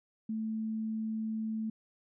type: tone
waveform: sine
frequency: 220 Hz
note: A3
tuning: in tune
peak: -32 dBFS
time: 0.29-1.7 s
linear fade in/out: 5 ms
effects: none